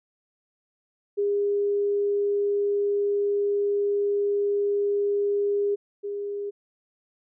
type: tone pair in turn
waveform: sine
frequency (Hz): 406.2 / 406.2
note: G#4 / G#4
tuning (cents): -38 / -38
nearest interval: unison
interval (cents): 0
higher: neither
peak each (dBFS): -21 / -28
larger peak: first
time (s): 1.17-5.76 / 6.03-6.51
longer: first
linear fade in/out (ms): 20
effects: none